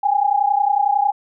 sine tone pair together, 799.6 / 830.6 Hz, G5 / G#5, +34 / 0 cents, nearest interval minor second, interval 66 cents, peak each -17 dBFS, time 0.03-1.12 s, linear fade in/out 10 ms, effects none

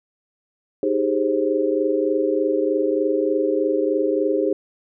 sine chord, Ab major seventh, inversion second, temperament equal with one note detuned, 311.1 / 392 / 415.3 / 528.7 Hz, Eb4 / G4 / Ab4 / C5, 0 / 0 / 0 / +18 cents, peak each -23 dBFS, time 0.83-4.53 s, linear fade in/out 2 ms, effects none

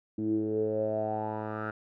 10% pulse tone with low-pass filter sweep, 108 Hz, A2, 32 cents flat, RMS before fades -31 dBFS, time 0.18-1.71 s, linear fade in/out 5 ms, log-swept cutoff 280 to 1400 Hz, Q 7.7, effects none

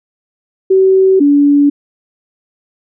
sine tone pair in turn, 380.8 / 286.9 Hz, F#4 / D4, +50 / -40 cents, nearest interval perfect fourth, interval 490 cents, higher first, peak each -5 dBFS, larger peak neither, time 0.7-1.2 / 1.2-1.7 s, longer neither, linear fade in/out 10 ms, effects none

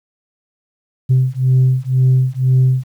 sine beating tone pair, 128.4 / 130.4 Hz, C3 / C3, -32 / -5 cents, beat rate 2 Hz, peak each -12 dBFS, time 1.09-2.85 s, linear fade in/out 20 ms, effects tanh soft clip ceiling -6 dBFS + 8-bit

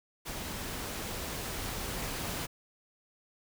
pink noise with level ramp, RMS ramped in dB -39 to -36 dBFS, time 0.25-2.47 s, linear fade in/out 20 ms, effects none

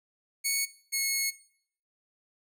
10% pulse tone pair in turn, 2217 / 2185 Hz, C#7 / C#7, 0 / -26 cents, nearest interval unison, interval 26 cents, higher first, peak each -17 / -18 dBFS, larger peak first, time 0.44-0.66 / 0.92-1.31 s, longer second, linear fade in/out 20 ms, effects noise-tail reverb RT60 0.6 s tail -19 dB re dry

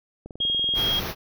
click train, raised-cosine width 2 ms, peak -25 dBFS, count 13, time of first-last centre 0.26-0.834 s, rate 20.9 Hz
sine tone, 3260 Hz, G#7, 33 cents flat, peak -21 dBFS, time 0.4-1 s, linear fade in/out 10 ms
pink band-stop noise, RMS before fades -30 dBFS, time 0.74-1.15 s, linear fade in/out 50 ms, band 6100 to 11000 Hz, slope 96 dB/octave
effects none

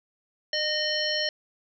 harmonic tone with a mistuned harmonic, 607 Hz, D#5, 43 cents flat, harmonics 1 / 3 / 5 / 7 / 9, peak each -31 / -31 / -31 / -31 / -31 dBFS, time 0.53-1.29 s, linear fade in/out 2 ms, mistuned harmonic 3, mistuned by +26 cents, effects none

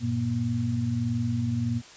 sine tone cluster, 97 / 118.5 / 237.6 Hz, G2 / A#2 / A#3, -18 / +29 / +33 cents, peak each -33 / -27 / -28 dBFS, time 0-1.82 s, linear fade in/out 50 ms, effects white hiss -48 dBFS RMS until 1.96 s + resampled to 16000 Hz

